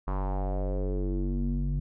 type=tone with low-pass filter sweep; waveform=square; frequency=47.7 Hz; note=G1; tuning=47 cents flat; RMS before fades=-29 dBFS; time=0.07-1.8 s; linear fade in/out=10 ms; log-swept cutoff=1100 to 170 Hz; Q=3.7; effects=none